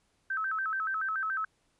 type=tone with vibrato; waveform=sine; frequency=1420 Hz; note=F6; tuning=28 cents sharp; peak=-29 dBFS; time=0.3-1.45 s; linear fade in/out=5 ms; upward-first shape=square; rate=7 Hz; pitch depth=160 cents each way; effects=pink hiss -72 dBFS RMS until 1.79 s + resampled to 24000 Hz